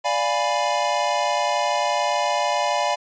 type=chord; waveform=square; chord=D diminished seventh; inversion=none; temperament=equal; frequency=587.3 / 698.5 / 830.6 / 987.8 Hz; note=D5 / F5 / Ab5 / Cb6; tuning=0 / 0 / 0 / 0 cents; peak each=-26 dBFS; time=0.04-2.96 s; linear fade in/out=20 ms; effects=resampled to 16000 Hz